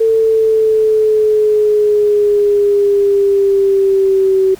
sine exponential sweep, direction down, 448.8 to 380 Hz, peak -8 dBFS, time 0-4.55 s, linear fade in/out 10 ms, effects pink hiss -40 dBFS RMS until 4.59 s

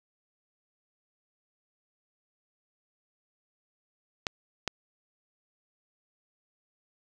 clicks, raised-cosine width 0.2 ms, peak -11 dBFS, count 2, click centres 4.268 / 4.677 s, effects none

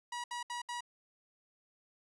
sawtooth tone bursts, 964 Hz, B5, 42 cents flat, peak -34 dBFS, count 4, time 0.12-0.807 s, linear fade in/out 5 ms, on 120 ms, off 69 ms, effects resampled to 24000 Hz

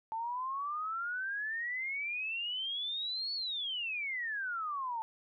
sine exponential two-way sweep, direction up then down, 880 to 4470 to 880 Hz, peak -34 dBFS, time 0.12-5.02 s, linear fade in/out 0 ms, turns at 3.34 s, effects none

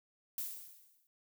violet noise with exponential decay, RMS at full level -37 dBFS, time 0.38-1.07 s, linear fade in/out 1 ms, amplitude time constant 150 ms, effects none

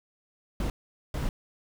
brown noise bursts at uneven times, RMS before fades -29 dBFS, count 2, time 0.6-0.7 / 1.14-1.29 s, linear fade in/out 2 ms, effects none

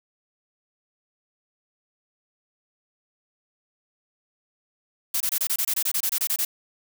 blue noise bursts, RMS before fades -24 dBFS, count 15, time 5.14-6.45 s, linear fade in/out 5 ms, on 64 ms, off 25 ms, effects none

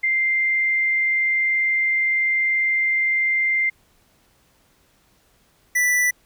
sine / square tone pair in turn, 2093 / 1975.5 Hz, C7 / B6, 0 / 0 cents, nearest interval minor second, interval 100 cents, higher first, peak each -17 dBFS, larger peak neither, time 0.03-3.7 / 5.75-6.11 s, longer first, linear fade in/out 10 ms, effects pink hiss -60 dBFS RMS until 6.25 s

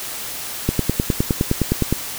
click train, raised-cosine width 3 ms, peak -3 dBFS, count 13, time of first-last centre 0.69-1.926 s, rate 9.71 Hz, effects white hiss -29 dBFS RMS until 2.18 s

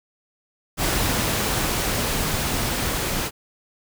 pink noise with level ramp, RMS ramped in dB -22 to -25 dBFS, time 0.77-3.31 s, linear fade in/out 50 ms, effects none

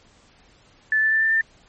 sine tone with pitch steps, 1747 / 1758.1 / 1769.3 / 1780.6 / 1792 Hz, A6 / A6 / A6 / A6 / A6, -13 / -2 / +9 / +20 / +31 cents, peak -16 dBFS, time 0.92-1.41 s, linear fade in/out 2 ms, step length 98 ms, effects pink hiss -55 dBFS RMS until 1.68 s + MP3 32 kbps

